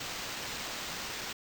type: noise with sample-and-hold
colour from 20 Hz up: white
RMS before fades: -39 dBFS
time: 0-1.33 s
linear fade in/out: 5 ms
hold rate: 11025 Hz
effects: none